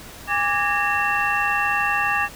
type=tone cluster; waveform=sine; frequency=816 / 1169 / 1664 / 1832 / 2714 Hz; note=G#5 / D6 / G#6 / A#6 / E7; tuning=-31 / -8 / +3 / -31 / +50 cents; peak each=-25 dBFS; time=0.27-2.29 s; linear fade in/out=50 ms; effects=pink hiss -40 dBFS RMS until 2.35 s